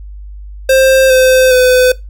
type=tone with pitch steps; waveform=square; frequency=528 / 516.5 / 505.3 Hz; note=C5 / C5 / B4; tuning=+16 / -22 / +40 cents; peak=-6 dBFS; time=0.69-1.92 s; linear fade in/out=5 ms; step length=410 ms; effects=noise-tail reverb RT60 0.2 s tail -20 dB re dry + added 50 Hz sine -26 dBFS peak until 2.09 s